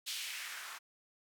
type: noise with band-pass filter sweep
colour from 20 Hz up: blue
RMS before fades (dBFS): -43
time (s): 0.06-0.79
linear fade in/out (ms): 20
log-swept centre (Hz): 3500 to 1100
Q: 1.8
effects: none